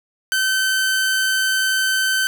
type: tone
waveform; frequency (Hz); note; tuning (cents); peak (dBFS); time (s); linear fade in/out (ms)
sawtooth; 1537; G6; -35; -13; 0.32-2.27; 0
effects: none